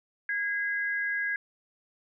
sine tone pair together, 1644 / 2040 Hz, G#6 / C7, -18 / -44 cents, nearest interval major third, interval 374 cents, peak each -28 / -34 dBFS, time 0.29-1.36 s, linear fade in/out 2 ms, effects none

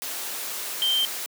sine tone in noise, 3139 Hz, G7, 2 cents sharp, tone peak -20 dBFS, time 0.82-1.05 s, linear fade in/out 0 ms, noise white, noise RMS -32 dBFS, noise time 0.02-1.26 s, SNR +9 dB, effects high-pass 300 Hz 12 dB/octave

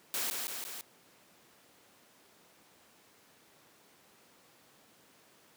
white noise with echo, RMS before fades -34 dBFS, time 0.14-0.3 s, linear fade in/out 0 ms, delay 170 ms, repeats 3, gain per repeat -3 dB, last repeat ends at 0.81 s, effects pink hiss -62 dBFS RMS until 5.56 s + high-pass 200 Hz 12 dB/octave

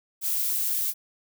violet noise with amplitude modulation, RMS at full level -25 dBFS, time 0.21-0.94 s, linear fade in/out 50 ms, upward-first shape sine, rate 218 Hz, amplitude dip 30%, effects none

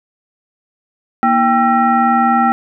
sine tone with frequency modulation, 788 Hz, G5, 9 cents sharp, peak -9 dBFS, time 1.23-2.52 s, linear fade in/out 0 ms, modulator 552 Hz, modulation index 1.2, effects none

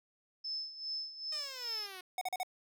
sine tone with tremolo, 5250 Hz, E8, 8 cents flat, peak -35 dBFS, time 0.44-1.87 s, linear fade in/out 10 ms, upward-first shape sine, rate 2.5 Hz, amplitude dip 75%
5% pulse exponential sweep, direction down, 622.3 to 360 Hz, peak -34 dBFS, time 1.32-2.01 s, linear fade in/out 5 ms
square tone bursts, 739 Hz, F#5, 2 cents flat, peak -34 dBFS, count 4, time 2.18-2.432 s, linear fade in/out 2 ms, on 33 ms, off 40 ms
effects none

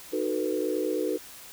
sine chord, B dominant seventh, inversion first, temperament just, 308.7 / 370.4 / 444.5 / 493.9 Hz, D#4 / F#4 / A4 / B4, -14 / +2 / +18 / 0 cents, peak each -31 dBFS, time 0.12-1.18 s, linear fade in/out 20 ms, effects white hiss -46 dBFS RMS until 1.52 s

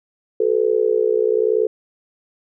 sine tone with amplitude modulation, 435.9 Hz, A4, 16 cents flat, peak -10 dBFS, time 0.4-1.67 s, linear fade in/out 5 ms, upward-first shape sine, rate 60.9 Hz, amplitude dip 100%, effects none

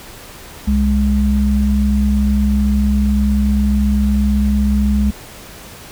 sine tone pair together, 65.22 / 206.9 Hz, C2 / G#3, -5 / -6 cents, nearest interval octave + minor sixth, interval 1999 cents, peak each -14 dBFS, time 0.67-5.11 s, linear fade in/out 10 ms, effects pink hiss -36 dBFS RMS until 5.91 s

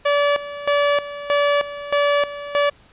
sawtooth tone with tremolo, 576 Hz, D5, 34 cents flat, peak -11 dBFS, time 0.05-2.7 s, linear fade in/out 10 ms, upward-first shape square, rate 1.6 Hz, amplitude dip 80%, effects pink hiss -52 dBFS RMS until 2.92 s + resampled to 8000 Hz

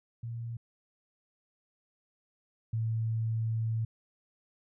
sine tone pair in turn, 116.54 / 112.5 Hz, A#2 / A2, 0 / +39 cents, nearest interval minor second, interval 61 cents, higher first, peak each -35 / -28 dBFS, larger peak second, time 0.23-0.57 / 2.73-3.85 s, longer second, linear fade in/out 5 ms, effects none

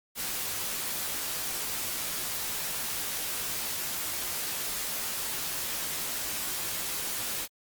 white noise with comb filter, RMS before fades -33 dBFS, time 0.15-7.48 s, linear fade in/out 50 ms, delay 15 ms, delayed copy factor -0.5, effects Opus 48 kbps

